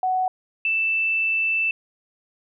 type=tone pair in turn; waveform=sine; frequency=744 / 2651 Hz; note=F#5 / E7; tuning=+9 / +9 cents; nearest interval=octave + minor seventh; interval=2200 cents; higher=second; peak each=-19 dBFS; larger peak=neither; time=0.03-0.28 / 0.65-1.71 s; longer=second; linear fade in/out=2 ms; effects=none

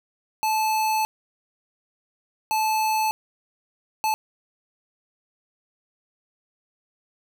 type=tone bursts at uneven times; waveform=square; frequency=870 Hz; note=A5; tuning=20 cents flat; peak=-21 dBFS; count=3; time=0.43-1.05 / 2.51-3.11 / 4.04-4.14 s; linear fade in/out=0 ms; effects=none

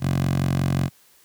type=tone with high-pass filter; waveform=10% pulse; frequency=45.51 Hz; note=F#1; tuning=28 cents flat; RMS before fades=-22 dBFS; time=0-0.9 s; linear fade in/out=50 ms; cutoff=120 Hz; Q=3.3; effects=white hiss -56 dBFS RMS until 1.24 s

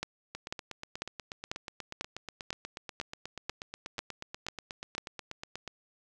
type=two click trains; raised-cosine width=0.2 ms; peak=-22 / -16 dBFS; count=45 / 11; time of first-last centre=0.35-5.677 / 0.03-4.98 s; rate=8.26 / 2.02 Hz; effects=none

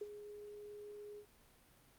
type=tone with ADSR envelope; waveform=sine; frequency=415.3 Hz; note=G#4; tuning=in tune; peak=-38 dBFS; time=0.01-1.26 s; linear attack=6 ms; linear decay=31 ms; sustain=-10 dB; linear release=81 ms; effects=pink hiss -67 dBFS RMS until 1.98 s + Opus 48 kbps

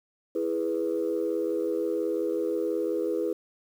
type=chord; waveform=sine; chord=E major; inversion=none; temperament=equal; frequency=329.6 / 415.3 / 493.9 Hz; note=E4 / G#4 / B4; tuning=0 / 0 / 0 cents; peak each=-29 dBFS; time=0.35-3.33 s; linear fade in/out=5 ms; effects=tanh soft clip ceiling -18 dBFS + 9-bit

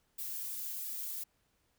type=noise with flanger; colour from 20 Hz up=violet; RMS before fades=-40 dBFS; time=0.18-1.24 s; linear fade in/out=10 ms; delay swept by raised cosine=1.7 to 5.1 ms; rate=1.4 Hz; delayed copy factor=+0.95; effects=pink hiss -75 dBFS RMS until 1.78 s

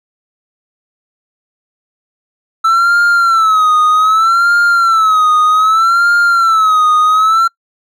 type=tone with vibrato; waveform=triangle; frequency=1318.5 Hz; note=E6; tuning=in tune; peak=-5 dBFS; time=2.64-7.48 s; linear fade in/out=10 ms; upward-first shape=sine; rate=0.64 Hz; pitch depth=110 cents each way; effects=noise-tail reverb RT60 0.1 s tail -25 dB re dry

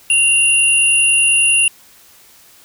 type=tone pair together; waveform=sine; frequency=2772 / 9878 Hz; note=F7 / D#9; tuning=-14 / -14 cents; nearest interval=octave + minor seventh; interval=2200 cents; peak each=-12 / -13 dBFS; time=0.1-1.68 s; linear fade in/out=2 ms; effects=white hiss -46 dBFS RMS until 2.64 s

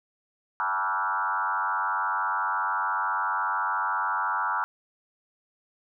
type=tone with frequency modulation; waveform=sine; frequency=1157 Hz; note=D6; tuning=26 cents flat; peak=-24 dBFS; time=0.6-4.64 s; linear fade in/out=0 ms; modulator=94.1 Hz; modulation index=3.4; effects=none

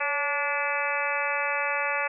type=harmonic tone with a mistuned harmonic; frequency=289.1 Hz; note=D4; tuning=27 cents flat; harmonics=2 / 3 / 4 / 5 / 6 / 7 / 8 / 9; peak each=-33 / -33 / -33 / -33 / -33 / -33 / -33 / -33 dBFS; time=0-2.08 s; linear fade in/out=10 ms; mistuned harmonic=2; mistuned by=-42 cents; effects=none

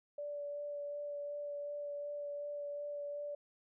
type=tone with vibrato; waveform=sine; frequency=580 Hz; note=D5; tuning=22 cents flat; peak=-39 dBFS; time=0.18-3.35 s; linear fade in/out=5 ms; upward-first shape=sine; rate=2.7 Hz; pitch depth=11 cents each way; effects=none

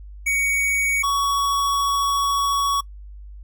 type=tone pair in turn; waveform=square; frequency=2243 / 1121.5 Hz; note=C#7 / C#6; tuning=+20 / +20 cents; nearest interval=octave; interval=1200 cents; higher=first; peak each=-19 dBFS; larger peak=neither; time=0.26-1.03 / 1.03-2.81 s; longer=second; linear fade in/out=10 ms; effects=noise-tail reverb RT60 0.1 s tail -23 dB re dry + added 50 Hz sine -36 dBFS peak until 3.43 s

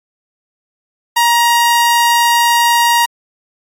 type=tone; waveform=sawtooth; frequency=944 Hz; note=A#5; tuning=22 cents sharp; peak=-5 dBFS; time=1.16-3.06 s; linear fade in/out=10 ms; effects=AAC 64 kbps

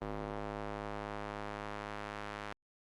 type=tone with band-pass filter sweep; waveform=square; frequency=51.91 Hz; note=G#1; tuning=in tune; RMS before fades=-42 dBFS; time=0.01-2.53 s; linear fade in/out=5 ms; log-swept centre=650 to 1500 Hz; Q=0.81; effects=Opus 24 kbps

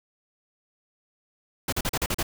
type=noise bursts; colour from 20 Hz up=pink; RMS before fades=-26 dBFS; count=7; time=1.68-2.229 s; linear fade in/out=5 ms; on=45 ms; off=39 ms; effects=none

